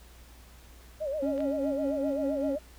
sine tone with vibrato, 581 Hz, D5, 19 cents flat, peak -29 dBFS, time 1-2.59 s, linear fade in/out 20 ms, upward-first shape sine, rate 7.7 Hz, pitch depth 140 cents each way
triangle tone with tremolo, 277.2 Hz, C#4, in tune, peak -26 dBFS, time 1.22-2.56 s, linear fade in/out 10 ms, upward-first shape sine, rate 5 Hz, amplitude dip 45%
clicks, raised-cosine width 0.3 ms, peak -32 / -29 dBFS, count 2, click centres 1.379 / 1.405 s
effects added 60 Hz sine -51 dBFS peak until 2.78 s + pink hiss -56 dBFS RMS until 2.78 s

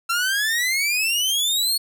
sawtooth exponential sweep, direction up, 1347 to 4400 Hz, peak -16 dBFS, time 0.09-1.78 s, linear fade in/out 10 ms, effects none

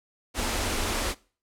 pink band-stop noise, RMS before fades -28 dBFS, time 0.34-1.15 s, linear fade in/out 50 ms, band 110 to 190 Hz, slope 96 dB/octave, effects noise-tail reverb RT60 0.4 s tail -22 dB re dry + low-pass 11000 Hz 12 dB/octave

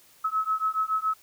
sine beating tone pair, 1287 / 1294.1 Hz, E6 / E6, -42 / -32 cents, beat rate 7.1 Hz, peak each -27 dBFS, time 0.24-1.14 s, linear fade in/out 10 ms, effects white hiss -57 dBFS RMS until 1.22 s

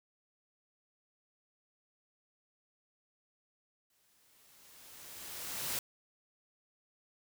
white noise with exponential growth, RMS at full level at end -35 dBFS, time 3.9-5.79 s, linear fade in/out 2 ms, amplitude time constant 410 ms, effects none

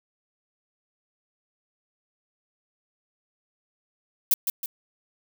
violet noise with echo, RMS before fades -19 dBFS, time 4.31-4.34 s, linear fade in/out 2 ms, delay 160 ms, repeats 2, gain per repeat -6 dB, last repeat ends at 4.66 s, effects none

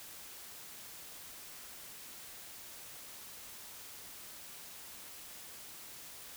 silence, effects white hiss -50 dBFS RMS until 6.36 s

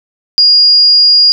sine tone, 4850 Hz, D#8, 45 cents flat, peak -3 dBFS, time 0.38-1.32 s, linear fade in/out 0 ms, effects none

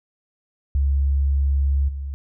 sine tone with level steps, 69.3 Hz, C#2, in tune, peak -16 / -26 dBFS, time 0.75-2.14 s, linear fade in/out 0 ms, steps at 1.88 s, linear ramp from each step 10 ms, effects none

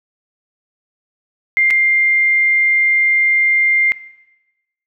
sine tone with dropouts, 2100 Hz, C7, 6 cents sharp, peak -10 dBFS, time 1.57-3.92 s, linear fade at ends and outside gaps 0 ms, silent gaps 1.704-1.708 s, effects noise-tail reverb RT60 1.0 s tail -18 dB re dry

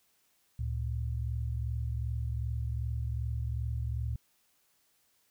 sine tone pair together, 71.19 / 113.8 Hz, C#2 / A#2, +47 / -41 cents, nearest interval minor sixth, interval 812 cents, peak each -33 / -34 dBFS, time 0.59-4.16 s, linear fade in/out 5 ms, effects white hiss -71 dBFS RMS until 5.3 s

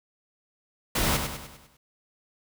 pink noise with echo, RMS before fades -25 dBFS, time 0.95-1.17 s, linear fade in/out 5 ms, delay 100 ms, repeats 6, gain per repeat -6 dB, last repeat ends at 1.77 s, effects none

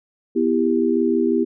sine chord, E minor, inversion second, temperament just, 247.2 / 329.6 / 395.6 Hz, B3 / E4 / G4, +2 / 0 / +16 cents, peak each -20 dBFS, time 0.35-1.45 s, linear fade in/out 20 ms, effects none

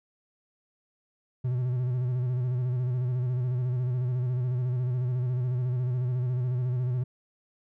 triangle tone with vibrato, 125.1 Hz, B2, 23 cents sharp, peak -23 dBFS, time 1.44-7.04 s, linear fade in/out 10 ms, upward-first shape square, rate 14 Hz, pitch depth 43 cents each way, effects none

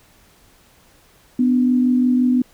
sine tone pair together, 249.4 / 295.2 Hz, B3 / D4, +17 / +9 cents, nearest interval minor third, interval 292 cents, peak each -13 / -24 dBFS, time 1.39-2.42 s, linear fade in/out 5 ms, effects pink hiss -53 dBFS RMS until 2.53 s

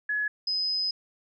sine tone pair in turn, 1694 / 5041 Hz, G#6 / D#8, +34 / +22 cents, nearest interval octave + perfect fifth, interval 1888 cents, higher second, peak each -25 dBFS, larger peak neither, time 0.09-0.28 / 0.47-0.91 s, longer second, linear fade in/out 5 ms, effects none

